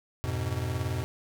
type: chord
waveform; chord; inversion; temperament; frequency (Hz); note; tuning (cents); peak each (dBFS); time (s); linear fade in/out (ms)
square; F diminished; none; just; 87.31 / 104.77 / 125.72; F2 / Ab2 / Cb3; 0 / +16 / +31; -34 / -35 / -33; 0.24-1.04; 0
effects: none